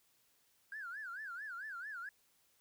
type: tone with vibrato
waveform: triangle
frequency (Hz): 1554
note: G6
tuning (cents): -16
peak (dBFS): -39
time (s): 0.72-2.09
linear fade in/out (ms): 2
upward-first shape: sine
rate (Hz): 4.5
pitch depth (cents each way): 220
effects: tanh soft clip ceiling -40 dBFS + white hiss -73 dBFS RMS until 2.6 s